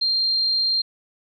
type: tone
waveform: sine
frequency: 4186 Hz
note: C8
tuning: in tune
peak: -18 dBFS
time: 0.01-0.82 s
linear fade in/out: 10 ms
effects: none